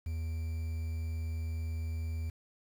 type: tone with quantisation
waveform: triangle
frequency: 81 Hz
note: E2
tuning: 30 cents flat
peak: -31 dBFS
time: 0.06-2.3 s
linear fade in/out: 5 ms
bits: 9
effects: none